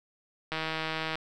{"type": "click train", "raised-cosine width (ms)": 0.3, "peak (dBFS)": -16, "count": 102, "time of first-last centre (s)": [0.52, 1.155], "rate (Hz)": 159, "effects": []}